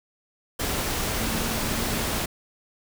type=tone in noise; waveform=sine; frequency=226.1 Hz; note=A3; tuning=47 cents sharp; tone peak=-34 dBFS; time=1.16-2.03 s; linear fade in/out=10 ms; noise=pink; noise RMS=-27 dBFS; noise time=0.59-2.26 s; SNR=-10 dB; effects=none